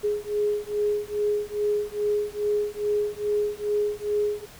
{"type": "beating tone pair", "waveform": "sine", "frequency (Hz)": [415.3, 417.7], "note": ["G#4", "G#4"], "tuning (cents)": [0, 10], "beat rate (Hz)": 2.4, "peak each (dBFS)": -26, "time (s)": [0.03, 4.46], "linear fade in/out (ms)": 20, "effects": ["pink hiss -47 dBFS RMS until 4.59 s"]}